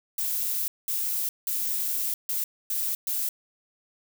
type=noise bursts at uneven times; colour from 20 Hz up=violet; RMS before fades=-28 dBFS; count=6; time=0.18-0.68 / 0.88-1.29 / 1.47-2.14 / 2.29-2.44 / 2.7-2.95 / 3.07-3.29 s; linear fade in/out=2 ms; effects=none